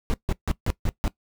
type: noise bursts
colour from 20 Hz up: brown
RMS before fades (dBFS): -22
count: 6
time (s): 0.1-1.078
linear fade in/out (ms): 0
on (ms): 38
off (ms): 150
effects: noise-tail reverb RT60 0.1 s tail -19 dB re dry